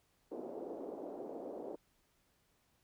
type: band-pass noise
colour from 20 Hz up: pink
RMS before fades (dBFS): -45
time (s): 0.31-1.76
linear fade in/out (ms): 10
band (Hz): 320 to 600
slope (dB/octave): 24
effects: pink hiss -75 dBFS RMS until 2.83 s